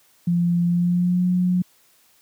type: tone with pitch glide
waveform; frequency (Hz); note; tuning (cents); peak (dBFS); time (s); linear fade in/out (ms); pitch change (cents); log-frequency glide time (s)
sine; 173 to 180.45; F3 to F#3; -16 to -43; -16; 0.27-1.62; 5; +73; 0.66-1.26
effects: white hiss -58 dBFS RMS until 2.21 s + high-pass 100 Hz 12 dB/octave